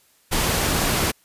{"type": "noise", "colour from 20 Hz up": "pink", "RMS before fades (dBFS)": -21, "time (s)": [0.31, 1.12], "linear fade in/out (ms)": 20, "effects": ["white hiss -59 dBFS RMS until 1.24 s", "resampled to 32000 Hz"]}